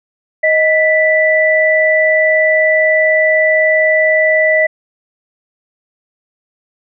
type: tone pair together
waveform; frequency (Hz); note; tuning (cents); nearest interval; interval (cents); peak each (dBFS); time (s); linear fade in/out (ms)
sine; 627.5 / 1975.5; D#5 / B6; +15 / 0; octave + minor sixth; 1985; -11; 0.43-4.67; 10
effects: none